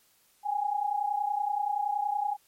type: tone pair together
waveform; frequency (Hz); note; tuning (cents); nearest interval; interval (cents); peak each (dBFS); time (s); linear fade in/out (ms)
sine; 800 / 830.6; G5 / G#5; +35 / 0; minor second; 65; -31 / -28; 0.43-2.37; 50
effects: white hiss -65 dBFS RMS until 2.47 s + MP3 64 kbps